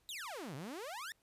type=exponential two-way sweep; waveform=sawtooth; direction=down then up; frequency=4000 to 125.7 to 1879 Hz; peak=-39 dBFS; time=0.09-1.12 s; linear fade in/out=0 ms; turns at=0.55 s; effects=pink hiss -75 dBFS RMS until 1.22 s + resampled to 32000 Hz